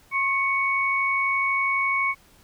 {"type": "tone pair together", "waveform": "sine", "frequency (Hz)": [1083, 2227], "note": ["C#6", "C#7"], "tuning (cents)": [-41, 7], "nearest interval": "octave", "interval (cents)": 1248, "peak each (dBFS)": [-25, -22], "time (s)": [0.11, 2.15], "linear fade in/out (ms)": 50, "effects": ["pink hiss -56 dBFS RMS until 2.43 s"]}